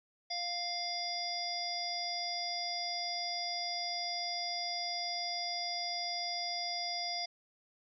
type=harmonic tone; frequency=698.5 Hz; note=F5; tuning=in tune; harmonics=1 / 3 / 5 / 7 / 8; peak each=-40 / -44 / -46 / -37 / -45 dBFS; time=0.3-7.26 s; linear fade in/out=10 ms; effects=none